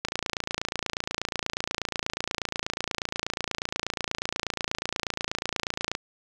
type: click train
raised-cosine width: 0.2 ms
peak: -10 dBFS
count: 168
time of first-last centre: 0.05-5.951 s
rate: 28.3 Hz
effects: none